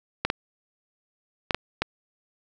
clicks, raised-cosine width 0.3 ms, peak -7 dBFS, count 5, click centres 0.25 / 0.301 / 1.508 / 1.546 / 1.82 s, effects none

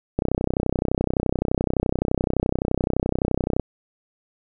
click train, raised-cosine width 2 ms, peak -7 dBFS, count 109, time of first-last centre 0.19-3.597 s, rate 31.7 Hz, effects none

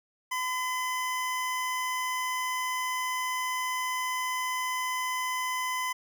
25% pulse tone, 1015 Hz, B5, 47 cents sharp, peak -25 dBFS, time 0.31-5.93 s, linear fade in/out 10 ms, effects none

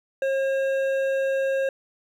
triangle tone with hard clipping, 539 Hz, C#5, 49 cents flat, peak -23 dBFS, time 0.22-1.69 s, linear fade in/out 2 ms, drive 13 dB, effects none

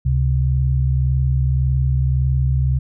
sine tone pair together, 69.6 / 131.39 Hz, C#2 / C3, +8 / +8 cents, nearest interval major seventh, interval 1100 cents, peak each -17 dBFS, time 0.05-2.79 s, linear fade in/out 10 ms, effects none

